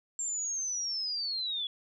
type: linear sweep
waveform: sine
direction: down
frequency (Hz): 7430 to 3358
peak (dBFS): -31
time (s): 0.19-1.67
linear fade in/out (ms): 2
effects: none